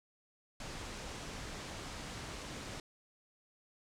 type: low-pass noise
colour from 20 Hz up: pink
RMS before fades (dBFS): -45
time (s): 0.6-2.8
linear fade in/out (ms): 2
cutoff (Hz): 8100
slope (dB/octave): 24
effects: none